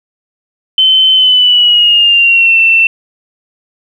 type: tone with pitch glide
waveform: sine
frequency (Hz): 3067 to 2685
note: G7 to E7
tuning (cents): -38 to +31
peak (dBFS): -4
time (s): 0.78-2.87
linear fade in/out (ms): 2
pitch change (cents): -231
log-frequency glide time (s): 1.13-2.58
effects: 7-bit